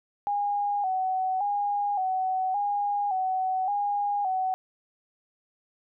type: tone with vibrato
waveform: sine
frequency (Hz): 783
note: G5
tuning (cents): -2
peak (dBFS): -24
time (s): 0.27-4.54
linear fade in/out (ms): 0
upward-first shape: square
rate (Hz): 0.88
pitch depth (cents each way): 72
effects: none